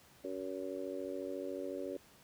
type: harmonic tone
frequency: 94 Hz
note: F#2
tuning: 28 cents sharp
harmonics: 3 / 4 / 5 / 6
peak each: -44 / -43 / -45 / -43 dBFS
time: 0.24-1.97 s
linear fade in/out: 5 ms
effects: pink hiss -62 dBFS RMS until 2.23 s + high-pass 60 Hz 12 dB/octave